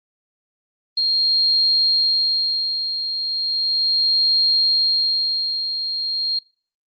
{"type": "tone with tremolo", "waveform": "sine", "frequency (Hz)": 4226, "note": "C8", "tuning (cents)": 16, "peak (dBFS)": -13, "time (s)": [0.97, 6.39], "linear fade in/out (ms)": 5, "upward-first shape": "sine", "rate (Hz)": 0.36, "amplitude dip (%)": 60, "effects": ["noise-tail reverb RT60 0.4 s tail -24 dB re dry", "Opus 24 kbps"]}